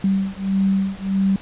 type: beating tone pair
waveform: sine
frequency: 193.1 / 194.7 Hz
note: G3 / G3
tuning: -26 / -12 cents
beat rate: 1.6 Hz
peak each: -20 dBFS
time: 0.04-1.36 s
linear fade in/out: 2 ms
effects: pink hiss -40 dBFS RMS until 1.41 s + resampled to 8000 Hz